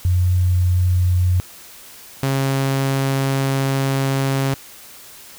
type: tone pair in turn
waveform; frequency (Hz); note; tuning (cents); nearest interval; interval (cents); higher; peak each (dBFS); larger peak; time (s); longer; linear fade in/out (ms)
sine / sawtooth; 90.2 / 135.69; F#2 / C#3; -44 / -37; perfect fifth; 707; second; -13; neither; 0.05-1.4 / 2.23-4.54; second; 0
effects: white hiss -41 dBFS RMS until 5.38 s